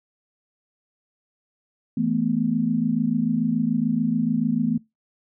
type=chord; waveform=sine; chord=E suspended fourth; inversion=none; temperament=equal; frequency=164.81 / 220 / 246.9 Hz; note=E3 / A3 / B3; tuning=0 / 0 / 0 cents; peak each=-27 / -23 / -23 dBFS; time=1.97-4.78 s; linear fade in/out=5 ms; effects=noise-tail reverb RT60 0.2 s tail -22 dB re dry